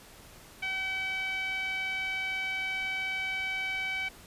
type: tone with low-pass filter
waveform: 5% pulse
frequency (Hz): 763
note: G5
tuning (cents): -47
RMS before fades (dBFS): -33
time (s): 0.62-4.09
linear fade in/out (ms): 10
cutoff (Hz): 2400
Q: 5.1
effects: pink hiss -52 dBFS RMS until 4.26 s + resampled to 32000 Hz